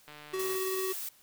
click train, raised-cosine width 0.3 ms, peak -32 dBFS, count 72, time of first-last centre 0.08-0.557 s, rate 149 Hz
square tone with tremolo, 377.7 Hz, F#4, 36 cents sharp, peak -31 dBFS, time 0.33-0.93 s, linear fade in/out 10 ms, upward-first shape triangle, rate 18 Hz, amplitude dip 25%
blue noise, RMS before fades -38 dBFS, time 0.39-1.09 s, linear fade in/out 5 ms
effects white hiss -61 dBFS RMS until 1.22 s

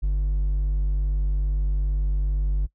sine tone with hard clipping, 48.81 Hz, G1, 7 cents flat, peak -21 dBFS, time 0.02-2.67 s, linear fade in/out 20 ms, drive 3 dB, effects noise-tail reverb RT60 0.1 s tail -21 dB re dry

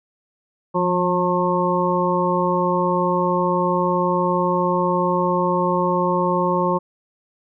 harmonic tone with a mistuned harmonic, 179.7 Hz, F3, 50 cents sharp, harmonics 1 / 2 / 3 / 5 / 6, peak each -23 / -23 / -23 / -23 / -23 dBFS, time 0.74-6.79 s, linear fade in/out 20 ms, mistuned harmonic 1, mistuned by -35 cents, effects none

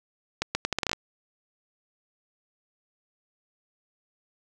accelerating click train, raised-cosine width 0.2 ms, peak -8 dBFS, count 10, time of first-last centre 0.42-0.931 s, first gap 130 ms, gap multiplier 0.77, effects none

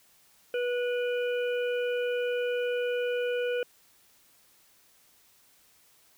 harmonic tone with a mistuned harmonic, 488.7 Hz, B4, 18 cents flat, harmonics 1 / 3 / 5 / 6, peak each -27 / -37 / -41 / -43 dBFS, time 0.54-3.63 s, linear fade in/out 2 ms, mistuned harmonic 6, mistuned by +19 cents, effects white hiss -62 dBFS RMS until 6.17 s

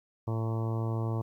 harmonic tone, 112.6 Hz, A2, 40 cents sharp, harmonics 1 / 2 / 3 / 4 / 5 / 6 / 7 / 8 / 9 / 10, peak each -29 / -40 / -39 / -42 / -45 / -46 / -49 / -46 / -48 / -48 dBFS, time 0.27-1.22 s, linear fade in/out 10 ms, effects 11-bit

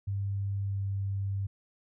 sine tone with pitch glide, 99.2 to 98.4 Hz, G2 to G2, +21 to +7 cents, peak -29 dBFS, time 0.07-1.47 s, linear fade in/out 10 ms, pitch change -14 cents, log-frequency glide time 0.64-0.79 s, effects none

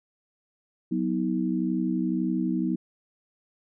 sine chord, B major, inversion second, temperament equal with one note detuned, 185 / 246.9 / 318.8 Hz, F#3 / B3 / D#4, 0 / 0 / +42 cents, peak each -28 dBFS, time 0.91-2.76 s, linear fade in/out 10 ms, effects none

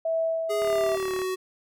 sine tone with tremolo, 653 Hz, E5, 17 cents flat, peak -22 dBFS, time 0.05-0.96 s, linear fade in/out 5 ms, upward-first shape sine, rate 1.7 Hz, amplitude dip 40%
square tone with pitch glide, 414 to 373.1 Hz, G#4 to F#4, -5 to +14 cents, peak -27 dBFS, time 0.49-1.36 s, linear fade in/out 20 ms, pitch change -181 cents, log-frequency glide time 0.59-1.13 s
click train, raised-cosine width 0.5 ms, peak -22 dBFS, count 23, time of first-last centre 0.62-1.218 s, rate 36.8 Hz
effects none

